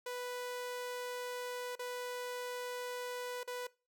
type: tone with dropouts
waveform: sawtooth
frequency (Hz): 493.9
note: B4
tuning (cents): 0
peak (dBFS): -35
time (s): 0.06-3.67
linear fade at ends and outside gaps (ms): 5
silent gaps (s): 1.755-1.792 / 3.433-3.475
effects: noise-tail reverb RT60 0.3 s tail -21 dB re dry